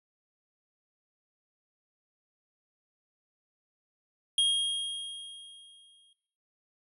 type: tone with exponential decay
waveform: square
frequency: 3252 Hz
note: G#7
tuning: 37 cents flat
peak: -22 dBFS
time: 4.38-6.13 s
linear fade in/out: 2 ms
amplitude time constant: 380 ms
effects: noise-tail reverb RT60 0.7 s tail -17 dB re dry + resampled to 32000 Hz